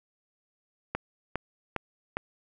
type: click train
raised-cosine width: 0.5 ms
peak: -14 dBFS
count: 4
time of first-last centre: 0.95-2.17 s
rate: 2.46 Hz
effects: none